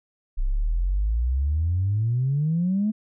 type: exponential sweep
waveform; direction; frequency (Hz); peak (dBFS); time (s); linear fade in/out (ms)
sine; up; 30.87 to 220; -19; 0.37-2.92; 20
effects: tanh soft clip ceiling -15 dBFS